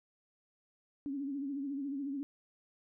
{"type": "tone with vibrato", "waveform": "sine", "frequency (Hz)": 278.4, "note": "C#4", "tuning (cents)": 8, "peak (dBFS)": -35, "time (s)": [1.06, 2.23], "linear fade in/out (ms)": 0, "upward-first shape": "sine", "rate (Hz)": 14, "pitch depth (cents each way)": 74, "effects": []}